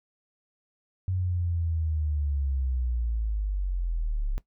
sine linear sweep, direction down, 93.6 to 33.5 Hz, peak -25 dBFS, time 1.08-4.38 s, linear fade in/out 0 ms, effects noise-tail reverb RT60 0.1 s tail -17 dB re dry

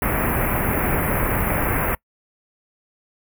pink band-stop noise, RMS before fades -21 dBFS, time 0.02-1.95 s, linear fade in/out 2 ms, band 2400 to 11000 Hz, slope 48 dB/octave, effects noise-tail reverb RT60 0.1 s tail -25 dB re dry

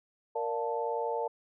sine chord, Bb major seventh, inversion none, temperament equal, 466.2 / 587.3 / 698.5 / 880 Hz, Bb4 / D5 / F5 / A5, 0 / 0 / 0 / 0 cents, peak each -33 / -37 / -39 / -34 dBFS, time 0.35-1.28 s, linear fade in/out 10 ms, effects none

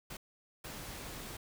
pink noise bursts at uneven times, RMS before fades -45 dBFS, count 2, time 0.1-0.17 / 0.64-1.37 s, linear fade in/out 5 ms, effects none

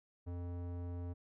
square tone with low-pass filter, 87.7 Hz, F2, 8 cents sharp, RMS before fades -42 dBFS, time 0.26-1.14 s, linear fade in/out 20 ms, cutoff 690 Hz, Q 0.67, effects none

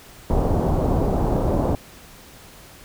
pink low-pass noise, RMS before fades -20 dBFS, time 0.3-1.75 s, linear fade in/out 0 ms, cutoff 840 Hz, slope 24 dB/octave, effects pink hiss -45 dBFS RMS until 2.84 s

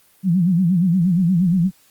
sine tone with vibrato, 177.9 Hz, F3, 32 cents sharp, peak -13 dBFS, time 0.23-1.71 s, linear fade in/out 50 ms, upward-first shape sine, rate 8.5 Hz, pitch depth 140 cents each way, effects white hiss -55 dBFS RMS until 1.9 s + Opus 32 kbps

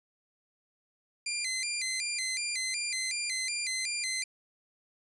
15% pulse tone with vibrato, 2217 Hz, C#7, in tune, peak -24 dBFS, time 1.26-4.24 s, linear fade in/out 5 ms, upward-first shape square, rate 2.7 Hz, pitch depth 130 cents each way, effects resampled to 24000 Hz

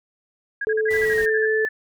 sine tone bursts, 1641 Hz, G#6, 21 cents flat, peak -23 dBFS, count 11, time 0.61-1.459 s, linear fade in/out 5 ms, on 39 ms, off 42 ms
sine tone, 436 Hz, A4, 16 cents flat, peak -19 dBFS, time 0.67-1.65 s, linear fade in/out 0 ms
sine tone with pitch glide, 1975.5 to 1749.8 Hz, B6 to A6, 0 to -10 cents, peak -22 dBFS, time 0.88-1.69 s, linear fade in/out 10 ms, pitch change -210 cents, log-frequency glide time 1.01-1.36 s
pink noise, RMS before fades -37 dBFS, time 0.9-1.26 s, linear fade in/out 10 ms
effects none

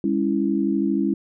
sine chord, C# minor, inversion second, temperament equal with one note detuned, 202.9 / 277.2 / 329.6 Hz, G#3 / C#4 / E4, -40 / 0 / 0 cents, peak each -23 dBFS, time 0.04-1.14 s, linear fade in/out 2 ms, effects none

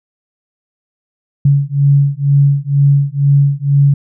sine beating tone pair, 140 / 142.1 Hz, C#3 / C#3, +18 / +43 cents, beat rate 2.1 Hz, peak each -11 dBFS, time 1.45-3.94 s, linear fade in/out 5 ms, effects none

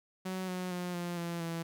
sawtooth tone with pitch steps, 186.6 / 182.44 / 178.38 / 174.41 / 170.52 / 166.72 Hz, F#3 / F#3 / F3 / F3 / F3 / E3, +15 / -24 / +37 / -2 / -41 / +20 cents, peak -31 dBFS, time 0.25-1.63 s, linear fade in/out 10 ms, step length 230 ms, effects none

